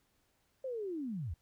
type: linear sweep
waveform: sine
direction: down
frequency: 540 to 65.41 Hz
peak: -36 dBFS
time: 0.64-1.34 s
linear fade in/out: 5 ms
effects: pink hiss -75 dBFS RMS until 1.41 s